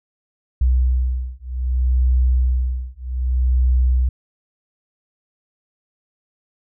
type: beating tone pair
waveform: sine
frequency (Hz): 62.6 / 63.24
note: B1 / B1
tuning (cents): +24 / +42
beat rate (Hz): 0.64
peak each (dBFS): -18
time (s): 0.61-4.09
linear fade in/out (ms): 5
effects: none